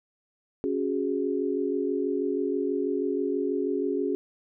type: chord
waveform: sine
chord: C# suspended fourth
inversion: none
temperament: just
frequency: 277.2 / 369.6 / 415.8 Hz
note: C#4 / F#4 / G#4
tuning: 0 / -2 / +2 cents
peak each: -29 dBFS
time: 0.64-4.15 s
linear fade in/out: 0 ms
effects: none